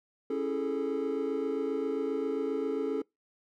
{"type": "chord", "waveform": "triangle", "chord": "A major seventh", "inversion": "first", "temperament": "just", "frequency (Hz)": [275, 330, 412.5, 440], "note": ["C#4", "E4", "G#4", "A4"], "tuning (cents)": [-14, 2, -12, 0], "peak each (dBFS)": [-32, -36, -33, -30], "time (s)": [0.3, 3.02], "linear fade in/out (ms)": 5, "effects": ["noise-tail reverb RT60 0.2 s tail -26 dB re dry", "tanh soft clip ceiling -18 dBFS"]}